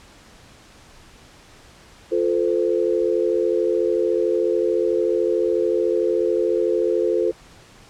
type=chord; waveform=sine; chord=F major; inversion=none; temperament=equal with one note detuned; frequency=349.2 / 440 / 513.7 Hz; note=F4 / A4 / C5; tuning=0 / 0 / -32 cents; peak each=-21 / -21 / -23 dBFS; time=2.11-7.32 s; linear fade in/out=20 ms; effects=pink hiss -48 dBFS RMS until 7.89 s + low-pass 8000 Hz 12 dB/octave